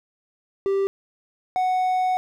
triangle tone pair in turn, 392 / 740 Hz, G4 / F#5, 0 / 0 cents, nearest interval major seventh, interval 1100 cents, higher second, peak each -17 dBFS, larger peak neither, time 0.66-0.87 / 1.56-2.17 s, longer second, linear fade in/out 0 ms, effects none

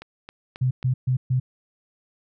click train, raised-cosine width 0.3 ms, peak -22 dBFS, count 4, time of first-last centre 0.02-0.829 s, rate 3.71 Hz
sine tone bursts, 128 Hz, C3, 38 cents flat, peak -18 dBFS, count 4, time 0.61-1.4 s, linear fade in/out 10 ms, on 100 ms, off 130 ms
effects none

